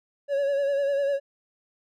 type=tone with vibrato; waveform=triangle; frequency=560 Hz; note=C#5; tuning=18 cents sharp; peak=-20 dBFS; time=0.28-1.2 s; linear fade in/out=50 ms; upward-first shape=sine; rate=10 Hz; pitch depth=40 cents each way; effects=none